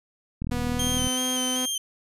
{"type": "click train", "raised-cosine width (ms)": 5, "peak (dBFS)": -18, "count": 27, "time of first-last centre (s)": [0.42, 1.07], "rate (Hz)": 40}
{"type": "tone with pitch glide", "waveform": "sawtooth", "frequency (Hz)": [244.3, 254.2], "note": ["B3", "C4"], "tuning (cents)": [-19, -50], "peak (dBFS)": -24, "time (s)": [0.51, 1.66], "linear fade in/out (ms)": 10, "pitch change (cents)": 69, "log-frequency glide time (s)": [0.7, 1.08]}
{"type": "tone with vibrato", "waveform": "20% pulse", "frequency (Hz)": 3136, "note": "G7", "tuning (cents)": 0, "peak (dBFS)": -20, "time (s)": [0.79, 1.78], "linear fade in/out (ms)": 5, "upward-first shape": "square", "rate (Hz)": 2.6, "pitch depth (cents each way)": 28}
{"effects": ["resampled to 32000 Hz"]}